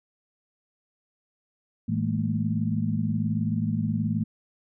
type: tone cluster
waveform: sine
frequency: 108.8 / 161.7 / 209.3 / 228.1 Hz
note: A2 / E3 / G#3 / A#3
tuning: -19 / -33 / +14 / -37 cents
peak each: -29 dBFS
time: 1.88-4.24 s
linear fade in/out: 10 ms
effects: none